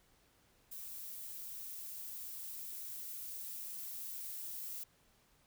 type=noise with level ramp; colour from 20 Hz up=violet; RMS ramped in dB=-47 to -44 dBFS; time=0.71-4.84 s; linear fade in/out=10 ms; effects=pink hiss -70 dBFS RMS until 5.46 s